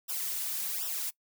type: noise with flanger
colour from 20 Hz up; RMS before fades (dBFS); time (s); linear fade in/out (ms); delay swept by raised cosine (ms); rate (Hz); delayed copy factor
blue; -34; 0.08-1.11; 20; 0.45 to 3.75; 1.3; -0.8
effects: noise-tail reverb RT60 0.1 s tail -22 dB re dry